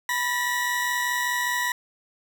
40% pulse tone cluster, 984 / 1789 / 1923 Hz, B5 / A6 / B6, -7 / +28 / -47 cents, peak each -27 / -32 / -25 dBFS, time 0.09-1.72 s, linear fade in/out 2 ms, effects none

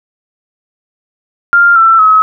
sine tone with pitch steps, 1396.9 / 1337.7 / 1281 Hz, F6 / E6 / E6, 0 / +25 / -50 cents, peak -3 dBFS, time 1.53-2.22 s, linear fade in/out 0 ms, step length 230 ms, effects none

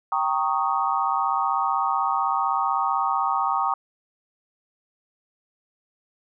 sine chord, Eb dominant seventh, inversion first, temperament equal with one note detuned, 784 / 924.8 / 1108.7 / 1244.5 Hz, G5 / Bb5 / Db6 / Eb6, 0 / -14 / 0 / 0 cents, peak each -26 dBFS, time 0.12-3.74 s, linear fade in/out 2 ms, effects none

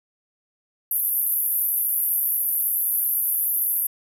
pink band-pass noise, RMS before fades -23 dBFS, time 0.91-3.87 s, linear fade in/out 5 ms, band 11000 to 14000 Hz, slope 96 dB/octave, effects none

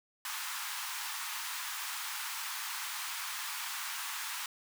pink high-pass noise, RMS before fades -39 dBFS, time 0.25-4.46 s, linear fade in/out 2 ms, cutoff 900 Hz, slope 48 dB/octave, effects none

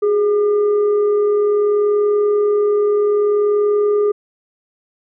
sine tone with frequency modulation, 415.3 Hz, G#4, in tune, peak -12 dBFS, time 0.02-4.12 s, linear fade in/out 10 ms, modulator 790 Hz, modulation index 0.29, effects none

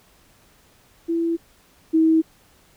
sine tone pair in turn, 333.7 / 321.1 Hz, E4 / E4, +21 / -45 cents, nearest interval minor second, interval 66 cents, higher first, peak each -19 / -13 dBFS, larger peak second, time 1.08-1.37 / 1.93-2.22 s, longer neither, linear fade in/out 20 ms, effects pink hiss -56 dBFS RMS until 2.76 s

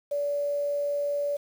sine tone with quantisation, 575 Hz, D5, 37 cents flat, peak -25 dBFS, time 0.11-1.37 s, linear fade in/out 10 ms, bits 8, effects none

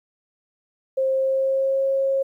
sine tone with pitch glide, 530 to 541.1 Hz, C5 to C#5, +22 to -42 cents, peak -18 dBFS, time 0.97-2.23 s, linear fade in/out 10 ms, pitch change +36 cents, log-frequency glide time 1.1-1.87 s, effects 10-bit

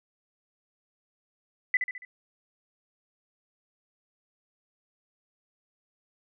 sine tone with echo, 2000 Hz, B6, 21 cents sharp, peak -19 dBFS, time 1.74-1.77 s, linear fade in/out 2 ms, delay 70 ms, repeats 4, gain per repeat -6 dB, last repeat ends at 2.05 s, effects none

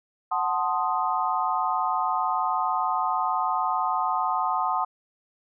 sine chord, F# diminished seventh, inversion none, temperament equal, 740 / 880 / 1046.5 / 1244.5 Hz, F#5 / A5 / C6 / Eb6, 0 / 0 / 0 / 0 cents, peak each -28 dBFS, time 0.31-4.85 s, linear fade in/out 10 ms, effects none

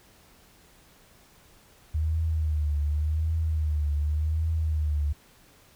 sine tone with vibrato, 76.9 Hz, D#2, 20 cents flat, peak -23 dBFS, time 1.94-5.13 s, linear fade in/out 10 ms, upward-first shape triangle, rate 0.88 Hz, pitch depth 96 cents each way, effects pink hiss -57 dBFS RMS until 5.75 s

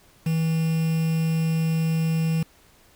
triangle tone with quantisation, 161.8 Hz, E3, 32 cents flat, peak -18 dBFS, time 0.26-2.43 s, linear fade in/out 5 ms, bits 6, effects pink hiss -56 dBFS RMS until 2.95 s

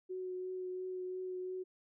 sine tone with vibrato, 368.8 Hz, F#4, 6 cents flat, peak -38 dBFS, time 0.09-1.64 s, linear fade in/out 20 ms, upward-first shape triangle, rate 2.9 Hz, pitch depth 15 cents each way, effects none

